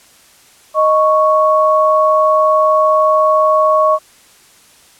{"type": "tone pair together", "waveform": "sine", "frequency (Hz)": [622.2, 1108.7], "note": ["D#5", "C#6"], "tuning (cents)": [0, 0], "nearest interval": "minor seventh", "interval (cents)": 1000, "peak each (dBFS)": -11, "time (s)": [0.74, 3.99], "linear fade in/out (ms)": 50, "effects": ["white hiss -46 dBFS RMS until 4.99 s", "low-pass 11000 Hz 12 dB/octave"]}